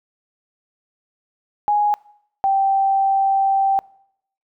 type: tone pair in turn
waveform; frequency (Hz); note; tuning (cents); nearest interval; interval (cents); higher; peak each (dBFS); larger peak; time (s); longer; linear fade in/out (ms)
sine; 830 / 780.7; G#5 / G5; -1 / -7; minor second; 106; first; -14; neither; 1.68-1.94 / 2.44-3.79; second; 0
effects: noise-tail reverb RT60 0.7 s tail -23 dB re dry